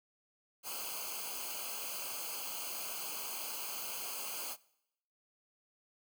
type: noise with comb filter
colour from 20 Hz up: white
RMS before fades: -41 dBFS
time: 0.63-4.57 s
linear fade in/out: 50 ms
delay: 0.54 ms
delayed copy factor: -0.95
effects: noise-tail reverb RT60 0.8 s tail -22 dB re dry